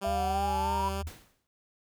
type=tone with vibrato; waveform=10% pulse; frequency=196 Hz; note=G3; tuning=in tune; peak=-25 dBFS; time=0.01-1.03 s; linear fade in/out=20 ms; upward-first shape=sine; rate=3.1 Hz; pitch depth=18 cents each way
type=exponential sweep; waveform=sine; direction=up; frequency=669 to 987.8 Hz; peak=-28 dBFS; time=0.04-0.89 s; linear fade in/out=5 ms
type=tone with pitch glide; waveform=sine; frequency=75.2 to 78.21 Hz; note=D2 to D#2; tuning=+42 to +10 cents; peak=-34 dBFS; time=0.06-1.09 s; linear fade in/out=10 ms; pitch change=+68 cents; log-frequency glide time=0.6-0.97 s
type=noise with exponential decay; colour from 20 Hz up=pink; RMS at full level=-43 dBFS; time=1.07-1.47 s; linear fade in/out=0 ms; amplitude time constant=86 ms
effects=none